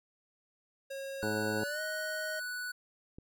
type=tone with pitch glide; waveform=square; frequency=544 to 624.9 Hz; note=C#5 to D#5; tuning=-33 to +7 cents; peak=-39 dBFS; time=0.9-2.4 s; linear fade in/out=10 ms; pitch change=+240 cents; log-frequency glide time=1.58-1.81 s
type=tone; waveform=square; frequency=1480 Hz; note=F#6; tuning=in tune; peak=-37 dBFS; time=1.22-2.72 s; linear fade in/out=10 ms
type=harmonic tone; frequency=106.8 Hz; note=G#2; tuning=49 cents sharp; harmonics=1 / 2 / 3 / 4 / 5 / 6 / 7 / 8 / 9; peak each=-41 / -38 / -39 / -37 / -48 / -48 / -45 / -46 / -48 dBFS; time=1.23-1.64 s; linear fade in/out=0 ms
type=click; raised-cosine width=3 ms; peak=-34 dBFS; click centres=3.185 s
effects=none